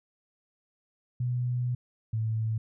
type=tone pair in turn; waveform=sine; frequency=123.47 / 110.89 Hz; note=B2 / A2; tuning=0 / +14 cents; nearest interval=major second; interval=186 cents; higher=first; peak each=-26 dBFS; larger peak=neither; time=1.2-1.75 / 2.13-2.58 s; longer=first; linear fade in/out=5 ms; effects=none

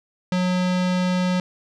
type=tone with low-pass filter; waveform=square; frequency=181.9 Hz; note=F#3; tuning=29 cents flat; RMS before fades=-21 dBFS; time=0.32-1.4 s; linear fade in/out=2 ms; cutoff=4900 Hz; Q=1.1; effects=none

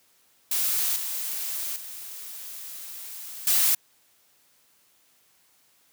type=noise with level steps; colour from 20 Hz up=blue; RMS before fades=-25 / -31 / -39 / -21 dBFS; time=0.51-3.75 s; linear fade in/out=5 ms; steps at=0.96 / 1.76 / 3.47 s; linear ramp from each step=2 ms; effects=white hiss -63 dBFS RMS until 5.92 s + high-pass 80 Hz 12 dB/octave

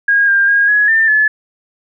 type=tone with pitch steps; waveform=sine; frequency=1633 / 1598 / 1630 / 1680 / 1793 / 1722 Hz; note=G#6 / G6 / G#6 / G#6 / A6 / A6; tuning=-30 / +33 / -33 / +19 / +32 / -38 cents; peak=-8 dBFS; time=0.08-1.28 s; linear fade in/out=5 ms; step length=200 ms; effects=none

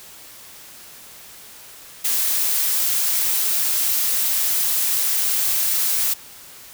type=noise; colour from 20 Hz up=blue; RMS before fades=-20 dBFS; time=2.04-6.14 s; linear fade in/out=10 ms; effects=white hiss -42 dBFS RMS until 6.73 s

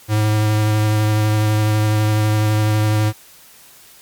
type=tone with vibrato; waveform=square; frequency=107 Hz; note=A2; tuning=48 cents flat; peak=-14 dBFS; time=0.08-3.13 s; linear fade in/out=50 ms; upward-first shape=sine; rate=12 Hz; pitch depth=13 cents each way; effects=white hiss -45 dBFS RMS until 4.01 s + MP3 96 kbps

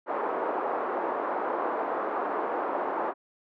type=band-pass noise; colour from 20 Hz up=white; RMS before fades=-30 dBFS; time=0.06-3.14 s; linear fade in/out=50 ms; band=320 to 1100 Hz; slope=24 dB/octave; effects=none

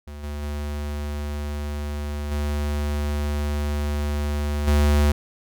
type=tone with level steps; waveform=square; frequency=73.42 Hz; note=D2; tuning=in tune; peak=-35 / -29 / -27 / -23 / -16 dBFS; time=0.07-5.12 s; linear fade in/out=5 ms; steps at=0.23 / 0.42 / 2.31 / 4.67 s; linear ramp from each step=10 ms; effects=none

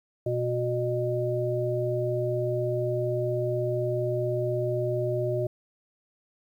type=harmonic tone; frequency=122.1 Hz; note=B2; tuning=19 cents flat; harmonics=1 / 3 / 5; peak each=-29 / -29 / -29 dBFS; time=0.26-5.47 s; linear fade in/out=5 ms; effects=10-bit

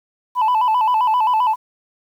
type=tone with vibrato; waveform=sine; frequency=932.3 Hz; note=A#5; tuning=in tune; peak=-11 dBFS; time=0.35-1.56 s; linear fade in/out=50 ms; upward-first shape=square; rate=7.6 Hz; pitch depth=110 cents each way; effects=tanh soft clip ceiling -12 dBFS + 8-bit

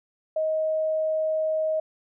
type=tone; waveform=sine; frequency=629 Hz; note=D#5; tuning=19 cents sharp; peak=-22 dBFS; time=0.36-1.8 s; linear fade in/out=5 ms; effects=none

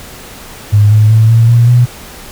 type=tone with pitch steps; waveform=sine; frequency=103.83 / 107.24 / 110.77 / 114.41 / 118.17 / 122.06 Hz; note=G#2 / A2 / A2 / A#2 / A#2 / B2; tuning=0 / -44 / +12 / -32 / +24 / -20 cents; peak=-3 dBFS; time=0.72-1.86 s; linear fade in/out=20 ms; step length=190 ms; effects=pink hiss -31 dBFS RMS until 2.31 s

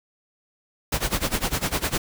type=noise with tremolo; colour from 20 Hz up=pink; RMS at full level=-22 dBFS; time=0.92-1.98 s; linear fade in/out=5 ms; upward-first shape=sine; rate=9.9 Hz; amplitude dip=90%; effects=none

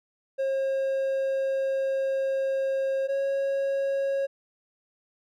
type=tone pair in turn; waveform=triangle; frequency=538 / 548.4 Hz; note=C5 / C#5; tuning=+48 / -19 cents; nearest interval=unison; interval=33 cents; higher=second; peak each=-22 dBFS; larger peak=neither; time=0.38-3.08 / 3.08-4.27 s; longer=first; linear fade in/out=20 ms; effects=none

